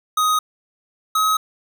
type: tone pair in turn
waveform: square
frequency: 1252 / 1273.1 Hz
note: D#6 / D#6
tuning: +10 / +39 cents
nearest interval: unison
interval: 29 cents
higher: second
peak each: -16 dBFS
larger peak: neither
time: 0.17-0.39 / 1.15-1.37 s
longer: neither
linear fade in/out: 5 ms
effects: none